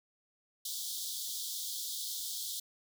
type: high-pass noise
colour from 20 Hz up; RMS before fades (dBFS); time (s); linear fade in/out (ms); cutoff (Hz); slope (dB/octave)
pink; -39; 0.65-2.6; 5; 3300; 96
effects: none